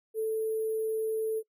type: tone with sample-and-hold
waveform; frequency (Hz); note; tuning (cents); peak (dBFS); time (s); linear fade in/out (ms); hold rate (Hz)
sine; 439.5; A4; -2; -27; 0.14-1.43; 50; 11025
effects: noise-tail reverb RT60 0.1 s tail -23 dB re dry